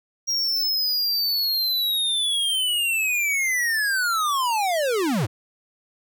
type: linear sweep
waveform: square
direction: down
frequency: 5650 to 87.4 Hz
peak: -21 dBFS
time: 0.27-5.27 s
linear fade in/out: 20 ms
effects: none